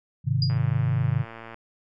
sine chord, Ab major, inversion none, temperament equal, 103.83 / 130.81 / 155.56 Hz, Ab2 / C3 / Eb3, 0 / 0 / 0 cents, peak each -26 / -23 / -27 dBFS, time 0.24-1.25 s, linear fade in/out 50 ms
sine tone with exponential decay, 4860 Hz, D#8, 42 cents flat, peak -22 dBFS, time 0.42-0.58 s, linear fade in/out 2 ms, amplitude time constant 34 ms
click train, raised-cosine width 0.5 ms, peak -25 dBFS, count 120, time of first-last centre 0.5-1.544 s, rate 114 Hz
effects none

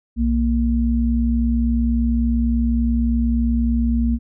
sine tone pair together, 61.74 / 232.9 Hz, B1 / A#3, 0 / -1 cents, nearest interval octave + major seventh, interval 2299 cents, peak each -18 / -18 dBFS, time 0.16-4.19 s, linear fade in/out 50 ms, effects none

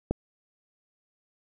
click, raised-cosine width 2 ms, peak -12 dBFS, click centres 0.11 s, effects none

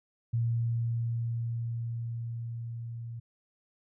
sine tone with level ramp, 116.54 Hz, A#2, in tune, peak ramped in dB -25 to -37 dBFS, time 0.33-3.2 s, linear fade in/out 10 ms, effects none

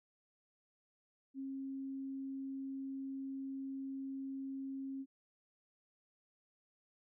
sine tone, 270 Hz, C#4, 45 cents flat, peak -40 dBFS, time 1.34-5.06 s, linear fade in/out 50 ms, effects none

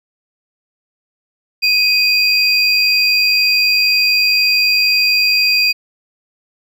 triangle tone pair together, 2500 / 4751 Hz, D#7 / D8, +8 / +19 cents, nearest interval major seventh, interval 1111 cents, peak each -12 dBFS, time 1.62-5.73 s, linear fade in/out 20 ms, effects none

